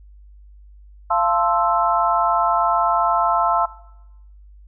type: chord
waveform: sine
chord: F major seventh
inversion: none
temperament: equal with one note detuned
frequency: 688.8 / 880 / 1046.5 / 1318.5 Hz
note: F5 / A5 / C6 / E6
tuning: -24 / 0 / 0 / 0 cents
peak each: -21 dBFS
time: 1.1-3.66 s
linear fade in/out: 10 ms
effects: noise-tail reverb RT60 0.9 s tail -19 dB re dry + added 50 Hz sine -42 dBFS peak until 4.67 s